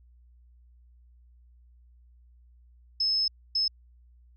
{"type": "tone bursts at uneven times", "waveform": "sine", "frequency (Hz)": 5200, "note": "E8", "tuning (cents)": -24, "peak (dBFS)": -23, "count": 2, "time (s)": [[3, 3.28], [3.55, 3.68]], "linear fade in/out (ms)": 5, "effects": ["added 60 Hz sine -54 dBFS peak until 4.36 s"]}